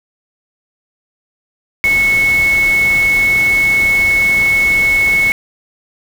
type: tone in noise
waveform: sine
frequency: 2200 Hz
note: C#7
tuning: 14 cents flat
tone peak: -9 dBFS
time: 1.84-5.32 s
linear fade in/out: 0 ms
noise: pink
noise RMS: -25 dBFS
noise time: 1.84-5.32 s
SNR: +13 dB
effects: none